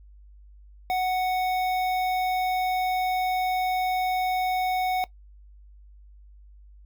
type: tone with notch filter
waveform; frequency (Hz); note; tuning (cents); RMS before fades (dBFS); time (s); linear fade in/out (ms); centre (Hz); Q
square; 740; F#5; 0; -25; 0.9-5.04; 0; 8000; 0.55
effects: noise-tail reverb RT60 0.1 s tail -19 dB re dry + added 50 Hz sine -47 dBFS peak until 6.85 s